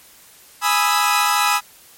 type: chord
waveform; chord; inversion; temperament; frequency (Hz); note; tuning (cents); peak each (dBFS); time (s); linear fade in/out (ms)
sawtooth; E major seventh; first; equal; 830.6 / 987.8 / 1244.5 / 1318.5; G#5 / B5 / D#6 / E6; 0 / 0 / 0 / 0; -17; 0.61-1.61; 50
effects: white hiss -47 dBFS RMS until 1.97 s + MP3 64 kbps